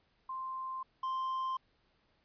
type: tone pair in turn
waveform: sine / triangle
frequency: 1046.5 / 1046.5 Hz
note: C6 / C6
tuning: 0 / 0 cents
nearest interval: unison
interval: 0 cents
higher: neither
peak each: -37 / -31 dBFS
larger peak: second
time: 0.29-0.83 / 1.03-1.57 s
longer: neither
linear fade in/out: 5 ms
effects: pink hiss -73 dBFS RMS until 2.24 s + resampled to 11025 Hz